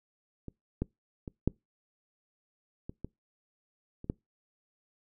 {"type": "clicks", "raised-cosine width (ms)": 3, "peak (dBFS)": [-28, -17, -26, -12, -26, -24, -30, -17], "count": 8, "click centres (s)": [0.483, 0.82, 1.278, 1.476, 2.895, 3.046, 4.044, 4.099], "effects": ["noise-tail reverb RT60 0.2 s tail -25 dB re dry"]}